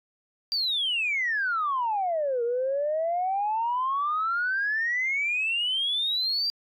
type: exponential two-way sweep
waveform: sine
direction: down then up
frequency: 4768 to 463.6 to 4768 Hz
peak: -23 dBFS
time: 0.52-6.5 s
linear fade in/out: 0 ms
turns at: 2.43 s
effects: tanh soft clip ceiling -19 dBFS